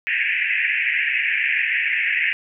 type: band-pass noise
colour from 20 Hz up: pink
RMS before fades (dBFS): -21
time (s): 0.07-2.33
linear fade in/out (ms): 0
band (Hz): 1700 to 2700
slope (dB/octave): 96
effects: none